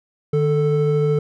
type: tone pair together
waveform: triangle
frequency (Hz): 151.13 / 440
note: D3 / A4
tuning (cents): +50 / 0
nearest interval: octave + perfect fifth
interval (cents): 1850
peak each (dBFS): -16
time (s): 0.33-1.19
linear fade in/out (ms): 5
effects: none